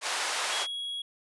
pink band-pass noise, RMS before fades -31 dBFS, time 0.01-0.67 s, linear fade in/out 50 ms, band 730 to 8900 Hz, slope 12 dB/octave
triangle tone, 3322 Hz, G#7, in tune, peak -31 dBFS, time 0.52-1.02 s, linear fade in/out 5 ms
effects high-pass 400 Hz 12 dB/octave + resampled to 24000 Hz

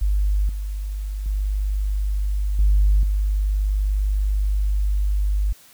sine tone with level steps, 50.2 Hz, G1, 42 cents sharp, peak -16 / -24 / -19 / -12 / -17 dBFS, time 0.01-5.53 s, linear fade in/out 10 ms, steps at 0.49 / 1.26 / 2.59 / 3.03 s, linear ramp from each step 2 ms, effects tanh soft clip ceiling -8 dBFS + white hiss -50 dBFS RMS until 5.73 s

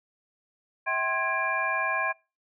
sine tone cluster, 649 / 769 / 1056 / 1650 / 2383 Hz, E5 / G5 / C6 / G#6 / D7, -27 / -33 / +16 / -12 / +25 cents, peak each -34 / -34 / -30 / -29 / -31 dBFS, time 0.86-2.13 s, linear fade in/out 20 ms, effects noise-tail reverb RT60 0.3 s tail -25 dB re dry

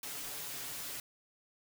white noise with comb filter, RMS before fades -42 dBFS, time 0.03-1 s, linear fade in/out 2 ms, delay 7 ms, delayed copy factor +0.75, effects none

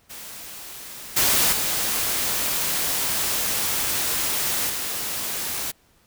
white noise with level steps, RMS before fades -38 / -19 / -24 / -28 dBFS, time 0.09-5.72 s, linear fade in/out 20 ms, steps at 1.16 / 1.52 / 4.69 s, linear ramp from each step 10 ms, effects pink hiss -60 dBFS RMS until 6.06 s

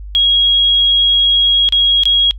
sine tone with dropouts, 3297 Hz, G#7, 13 cents flat, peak -8 dBFS, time 0.15-2.31 s, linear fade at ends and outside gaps 0 ms, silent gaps 1.689-1.724 / 2.035-2.055 s, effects noise-tail reverb RT60 0.1 s tail -24 dB re dry + added 50 Hz sine -26 dBFS peak until 2.38 s

